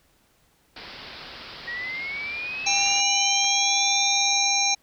white low-pass noise, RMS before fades -41 dBFS, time 0.76-3.01 s, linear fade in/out 5 ms, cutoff 5100 Hz, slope 96 dB/octave
sine linear sweep, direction up, 1883 to 3951 Hz, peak -29 dBFS, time 1.67-4.47 s, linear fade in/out 10 ms
harmonic tone, 797 Hz, G5, 28 cents sharp, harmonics 1 / 3 / 5 / 7 / 8, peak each -27 / -26 / -26 / -26 / -25 dBFS, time 2.66-4.75 s, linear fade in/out 10 ms
click, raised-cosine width 0.3 ms, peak -23 dBFS, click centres 3.445 s
effects pink hiss -63 dBFS RMS until 4.82 s

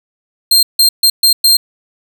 sawtooth tone bursts at uneven times, 4186 Hz, C8, in tune, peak -3 dBFS, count 5, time 0.51-0.63 / 0.79-0.89 / 1.03-1.1 / 1.23-1.33 / 1.44-1.57 s, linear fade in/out 5 ms, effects none

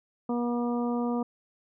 harmonic tone, 240 Hz, B3, 49 cents flat, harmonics 1 / 2 / 3 / 4 / 5, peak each -27 / -33 / -37 / -39 / -41 dBFS, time 0.29-1.23 s, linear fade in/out 5 ms, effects none

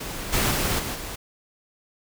pink noise with level steps, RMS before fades -33 / -22 / -24 / -30 / -34 dBFS, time 0-1.16 s, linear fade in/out 10 ms, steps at 0.32 / 0.5 / 0.78 / 0.94 s, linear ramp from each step 20 ms, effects none

